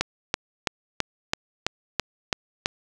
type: click train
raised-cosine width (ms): 0.2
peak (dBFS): -4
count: 9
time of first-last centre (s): 0.01-2.659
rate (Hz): 3.02
effects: none